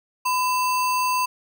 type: tone with sample-and-hold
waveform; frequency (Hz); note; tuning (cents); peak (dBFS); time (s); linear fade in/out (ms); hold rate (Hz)
sine; 1007; B5; +33; -19; 0.25-1.26; 10; 3675
effects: none